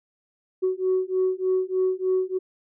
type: beating tone pair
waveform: sine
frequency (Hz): 371.4 / 374.7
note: F#4 / F#4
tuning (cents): +7 / +22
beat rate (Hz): 3.3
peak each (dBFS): -23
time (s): 0.62-2.39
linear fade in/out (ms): 20
effects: tanh soft clip ceiling -15 dBFS